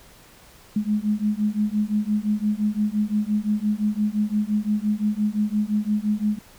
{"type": "beating tone pair", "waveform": "sine", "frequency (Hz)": [207.7, 213.5], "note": ["G#3", "G#3"], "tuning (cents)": [0, 48], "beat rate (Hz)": 5.8, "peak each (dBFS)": [-23, -23], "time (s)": [0.76, 6.39], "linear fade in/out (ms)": 5, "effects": ["pink hiss -50 dBFS RMS until 6.58 s"]}